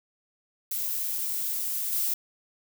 violet noise with level steps, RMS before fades -30 / -27 dBFS, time 0.71-2.14 s, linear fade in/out 5 ms, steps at 1.92 s, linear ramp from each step 10 ms, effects none

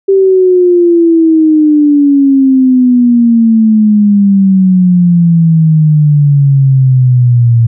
sine exponential sweep, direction down, 392 to 114.9 Hz, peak -3 dBFS, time 0.08-7.67 s, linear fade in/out 10 ms, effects none

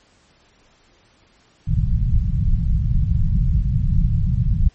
pink low-pass noise, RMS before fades -17 dBFS, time 1.67-4.69 s, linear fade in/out 10 ms, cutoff 170 Hz, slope 48 dB/octave, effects pink hiss -56 dBFS RMS until 4.74 s + MP3 32 kbps

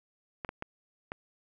clicks, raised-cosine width 0.5 ms, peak -21 dBFS, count 4, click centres 0.448 / 0.491 / 0.624 / 1.119 s, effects none

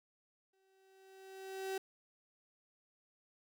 35% pulse tone with exponential growth, 383.2 Hz, G4, 39 cents flat, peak -34 dBFS, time 0.53-1.78 s, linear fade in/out 5 ms, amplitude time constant 270 ms, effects none

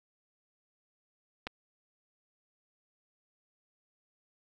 clicks, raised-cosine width 0.3 ms, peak -20 / -28 dBFS, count 2, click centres 1.469 / 1.473 s, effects none

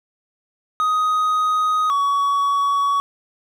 triangle tone pair in turn, 1251 / 1126.3 Hz, D#6 / C#6, +9 / +27 cents, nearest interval major second, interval 182 cents, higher first, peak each -14 dBFS, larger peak neither, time 0.8-1.9 / 1.9-3 s, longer neither, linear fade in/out 0 ms, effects none

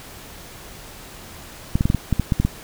clicks, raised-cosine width 5 ms, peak -5 dBFS, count 10, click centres 1.755 / 1.809 / 1.855 / 1.901 / 1.947 / 2.127 / 2.197 / 2.322 / 2.4 / 2.45 s, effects pink hiss -40 dBFS RMS until 2.63 s

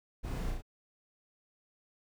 brown noise with echo, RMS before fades -37 dBFS, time 0.23-0.52 s, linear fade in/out 20 ms, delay 34 ms, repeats 3, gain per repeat -2 dB, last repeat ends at 0.622 s, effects none

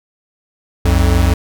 square tone pair together, 61.74 / 87.21 Hz, B1 / F2, 0 / -2 cents, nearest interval tritone, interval 598 cents, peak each -13 dBFS, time 0.85-1.34 s, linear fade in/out 5 ms, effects none

